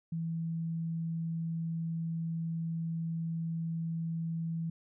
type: tone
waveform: sine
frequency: 164.6 Hz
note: E3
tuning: 2 cents flat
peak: -32 dBFS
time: 0.12-4.7 s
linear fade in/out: 5 ms
effects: none